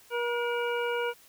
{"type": "harmonic tone with a mistuned harmonic", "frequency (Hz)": 478.1, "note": "A#4", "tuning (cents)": 44, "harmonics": [1, 2, 3, 5, 6], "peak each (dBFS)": [-29, -35, -35, -38, -41], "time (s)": [0.1, 1.14], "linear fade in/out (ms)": 50, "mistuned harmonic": 5, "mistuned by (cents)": -50, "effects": ["white hiss -57 dBFS RMS until 1.28 s"]}